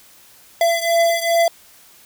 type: beating tone pair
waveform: square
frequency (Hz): 674 / 676.5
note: E5 / E5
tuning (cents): +38 / +45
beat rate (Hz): 2.5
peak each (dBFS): -17 / -20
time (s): 0.61-1.48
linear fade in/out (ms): 2
effects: white hiss -48 dBFS RMS until 2.05 s